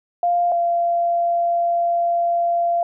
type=tone pair in turn; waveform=sine; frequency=698.5 / 688.1 Hz; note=F5 / F5; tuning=0 / -26 cents; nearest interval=unison; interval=26 cents; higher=first; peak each=-15 / -16 dBFS; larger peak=first; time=0.23-0.52 / 0.52-2.83 s; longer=second; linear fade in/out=2 ms; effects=none